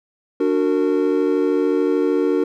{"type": "chord", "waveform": "triangle", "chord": "D augmented", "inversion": "none", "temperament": "just", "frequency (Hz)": [293.7, 367.1, 458.9], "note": ["D4", "F#4", "A#4"], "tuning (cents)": [0, -14, -27], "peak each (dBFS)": -18, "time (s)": [0.4, 2.44], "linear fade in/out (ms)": 5, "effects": []}